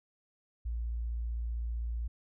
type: tone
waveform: sine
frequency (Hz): 57.8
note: A#1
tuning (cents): -14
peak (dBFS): -32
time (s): 0.65-2.08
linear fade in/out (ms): 10
effects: none